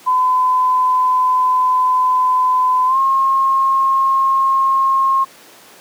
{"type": "tone with pitch glide", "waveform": "sine", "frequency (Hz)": [1014, 1074.3], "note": ["B5", "C6"], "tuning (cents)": [45, 45], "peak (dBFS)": -11, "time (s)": [0.06, 5.25], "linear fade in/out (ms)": 20, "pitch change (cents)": 100, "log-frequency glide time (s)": [2.86, 2.98], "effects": ["pink hiss -42 dBFS RMS until 5.8 s", "high-pass 300 Hz 12 dB/octave"]}